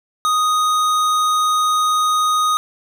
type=tone with tanh clipping; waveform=sine; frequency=1244.5 Hz; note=D#6; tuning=in tune; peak=-16 dBFS; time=0.25-2.57 s; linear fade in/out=0 ms; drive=18 dB; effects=none